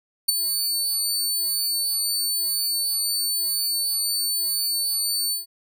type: tone with ADSR envelope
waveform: 20% pulse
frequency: 4501 Hz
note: C#8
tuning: 26 cents sharp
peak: -7 dBFS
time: 0.28-5.46 s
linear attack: 11 ms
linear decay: 14 ms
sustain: -9 dB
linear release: 140 ms
effects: none